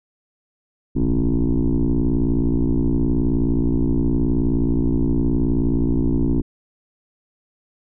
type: tone with frequency modulation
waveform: sine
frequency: 141.5 Hz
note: C#3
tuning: 36 cents sharp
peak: -14 dBFS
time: 0.95-6.42 s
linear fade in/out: 20 ms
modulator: 59.1 Hz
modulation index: 3.2
effects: tanh soft clip ceiling -12 dBFS